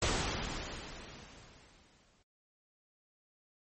pink noise with exponential decay, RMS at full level -30 dBFS, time 0.02-2.23 s, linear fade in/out 5 ms, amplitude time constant 480 ms, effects MP3 32 kbps

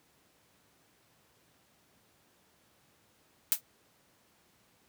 blue noise with exponential decay, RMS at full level -22 dBFS, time 3.52-3.61 s, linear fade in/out 0 ms, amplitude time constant 18 ms, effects pink hiss -67 dBFS RMS until 4.88 s + high-pass 100 Hz 12 dB/octave

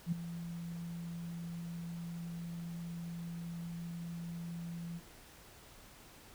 sine tone with ADSR envelope, 169.7 Hz, F3, 49 cents flat, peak -28 dBFS, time 0.06-5.01 s, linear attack 61 ms, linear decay 9 ms, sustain -12 dB, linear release 44 ms, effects pink hiss -57 dBFS RMS until 6.34 s

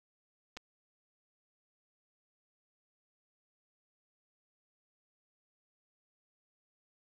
clicks, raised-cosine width 0.2 ms, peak -28 / -27 dBFS, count 2, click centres 0.568 / 0.572 s, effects none

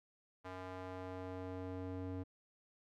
square tone with band-pass filter sweep, 92.5 Hz, F#2, in tune, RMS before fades -45 dBFS, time 0.44-2.24 s, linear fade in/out 20 ms, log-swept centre 1000 to 290 Hz, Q 0.88, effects none

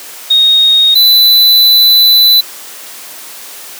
sine / square tone pair in turn, 3729 / 3994 Hz, A#7 / B7, 0 / +19 cents, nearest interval minor second, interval 119 cents, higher second, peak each -4 dBFS, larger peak neither, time 0.3-0.95 / 0.95-2.41 s, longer second, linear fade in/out 10 ms, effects white hiss -29 dBFS RMS until 3.79 s + high-pass 300 Hz 12 dB/octave

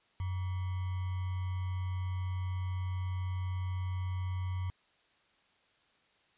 sine tone with sample-and-hold, 92 Hz, F#2, 9 cents flat, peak -32 dBFS, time 0.2-4.7 s, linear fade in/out 0 ms, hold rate 1050 Hz, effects white hiss -69 dBFS RMS until 6.37 s + resampled to 8000 Hz

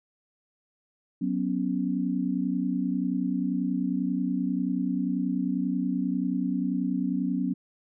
sine chord, F# suspended fourth, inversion none, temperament equal, 185 / 246.9 / 277.2 Hz, F#3 / B3 / C#4, 0 / 0 / 0 cents, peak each -29 dBFS, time 1.21-7.54 s, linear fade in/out 10 ms, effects none

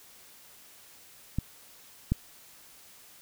clicks, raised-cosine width 5 ms, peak -15 / -12 dBFS, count 2, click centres 1.386 / 2.12 s, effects white hiss -54 dBFS RMS until 3.21 s

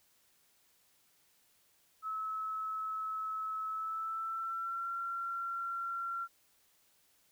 sine tone with pitch glide, 1296 to 1368.3 Hz, E6 to F6, -30 to -36 cents, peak -35 dBFS, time 2.02-6.28 s, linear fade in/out 50 ms, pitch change +94 cents, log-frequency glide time 3.67-4.9 s, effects white hiss -70 dBFS RMS until 7.31 s

